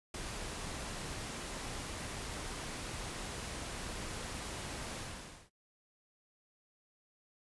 pink noise with ADSR envelope, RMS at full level -39 dBFS, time 0.14-5.5 s, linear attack 4 ms, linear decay 4 ms, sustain -3 dB, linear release 530 ms, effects noise-tail reverb RT60 0.1 s tail -21 dB re dry + resampled to 24000 Hz

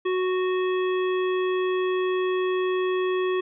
harmonic tone, 369.3 Hz, F#4, 3 cents flat, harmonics 1 / 3 / 5 / 7 / 9, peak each -22 / -32 / -36 / -39 / -41 dBFS, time 0.05-3.41 s, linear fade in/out 10 ms, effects none

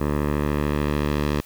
10% pulse tone with low-pass filter sweep, 73.6 Hz, D2, 4 cents sharp, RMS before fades -23 dBFS, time 0-1.41 s, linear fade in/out 10 ms, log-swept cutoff 1500 to 5000 Hz, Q 0.78, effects white hiss -49 dBFS RMS until 1.45 s

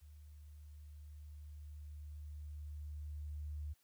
sine tone with level ramp, 74.5 Hz, D2, 25 cents sharp, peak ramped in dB -54 to -40 dBFS, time 0.01-3.74 s, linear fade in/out 20 ms, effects white hiss -75 dBFS RMS until 3.83 s

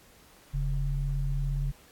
sine tone pair together, 40.5 / 138.59 Hz, E1 / C#3, -30 / 0 cents, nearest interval octave + major sixth, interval 2130 cents, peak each -28 / -30 dBFS, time 0.53-1.72 s, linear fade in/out 20 ms, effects pink hiss -57 dBFS RMS until 1.91 s + AAC 64 kbps

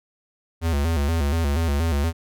square tone with vibrato, 76.7 Hz, D#2, 24 cents flat, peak -20 dBFS, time 0.61-2.13 s, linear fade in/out 50 ms, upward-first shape square, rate 4.2 Hz, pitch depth 130 cents each way, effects none

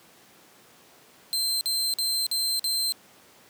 sawtooth tone bursts, 4122 Hz, C8, 27 cents flat, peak -21 dBFS, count 5, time 1.33-2.922 s, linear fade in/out 0 ms, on 280 ms, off 48 ms, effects pink hiss -54 dBFS RMS until 3.49 s + high-pass 200 Hz 12 dB/octave

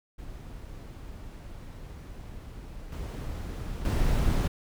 brown noise with level steps, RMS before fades -42 / -35 / -25 dBFS, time 0.18-4.48 s, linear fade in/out 10 ms, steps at 2.92 / 3.85 s, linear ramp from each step 2 ms, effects none

